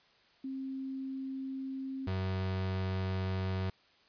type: tone pair in turn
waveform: sine / 35% pulse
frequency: 266.4 / 94.19 Hz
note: C4 / F#2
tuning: +31 / +31 cents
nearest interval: octave + tritone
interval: 1800 cents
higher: first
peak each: -36 / -30 dBFS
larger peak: second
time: 0.44-2.07 / 2.07-3.7 s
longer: neither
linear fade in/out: 5 ms
effects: white hiss -65 dBFS RMS until 4.08 s + resampled to 11025 Hz